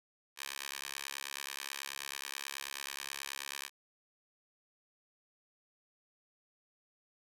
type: tone with high-pass filter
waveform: 10% pulse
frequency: 69.3 Hz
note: C#2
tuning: in tune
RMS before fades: -43 dBFS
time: 0.36-3.7 s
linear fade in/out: 50 ms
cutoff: 2000 Hz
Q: 0.74
effects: resampled to 32000 Hz